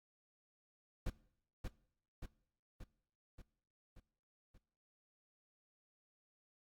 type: noise with echo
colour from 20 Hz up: brown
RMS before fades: -38 dBFS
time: 1.06-1.1 s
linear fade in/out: 5 ms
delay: 580 ms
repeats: 6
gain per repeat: -4 dB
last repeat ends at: 4.58 s
effects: noise-tail reverb RT60 0.7 s tail -21 dB re dry + AAC 64 kbps